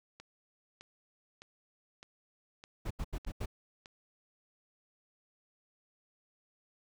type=click train; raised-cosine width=0.2 ms; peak=-32 dBFS; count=7; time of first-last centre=0.2-3.859 s; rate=1.64 Hz
type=noise bursts; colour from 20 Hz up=brown; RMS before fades=-36 dBFS; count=5; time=2.85-3.459 s; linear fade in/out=10 ms; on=57 ms; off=81 ms
effects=none